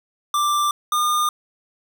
square tone pair in turn, 1180 / 1212.5 Hz, D6 / D#6, +8 / -45 cents, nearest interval unison, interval 47 cents, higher second, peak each -18 dBFS, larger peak neither, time 0.34-0.71 / 0.92-1.29 s, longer neither, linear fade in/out 2 ms, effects none

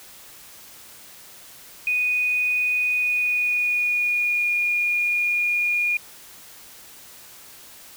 sine tone with pitch glide, 2480 to 2432 Hz, D#7 to D#7, -6 to -40 cents, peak -19 dBFS, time 1.87-5.97 s, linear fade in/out 2 ms, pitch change -34 cents, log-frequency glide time 2.94-4.52 s, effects white hiss -45 dBFS RMS until 7.96 s

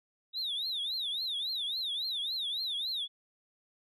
sine tone with vibrato, 3729 Hz, A#7, in tune, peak -30 dBFS, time 0.33-3.08 s, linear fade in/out 50 ms, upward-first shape triangle, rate 3.6 Hz, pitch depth 240 cents each way, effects tanh soft clip ceiling -30 dBFS

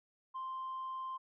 sine tone, 1046.5 Hz, C6, in tune, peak -37 dBFS, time 0.34-1.18 s, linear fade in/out 20 ms, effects tanh soft clip ceiling -36 dBFS

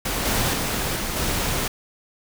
pink noise with level steps, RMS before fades -25 / -22 / -25 / -27 / -24 dBFS, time 0.05-1.68 s, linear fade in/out 5 ms, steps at 0.25 / 0.53 / 0.96 / 1.16 s, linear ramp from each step 5 ms, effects none

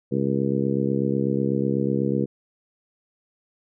harmonic tone, 68.1 Hz, C#2, 30 cents flat, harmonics 2 / 3 / 4 / 5 / 6 / 7, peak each -27 / -25 / -28 / -28 / -29 / -29 dBFS, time 0.11-2.26 s, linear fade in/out 20 ms, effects none

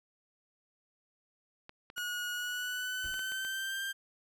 clicks, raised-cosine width 0.3 ms, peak -31 dBFS, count 7, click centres 1.694 / 1.901 / 1.98 / 3.141 / 3.193 / 3.32 / 3.449 s
30% pulse tone with pitch glide, 1451 to 1582.3 Hz, F#6 to G6, -34 to +16 cents, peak -32 dBFS, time 1.96-3.93 s, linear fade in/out 20 ms, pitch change +150 cents, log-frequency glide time 2.33-3.82 s
brown noise with exponential decay, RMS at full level -42 dBFS, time 3.04-3.28 s, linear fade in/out 0 ms, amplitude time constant 51 ms
effects none

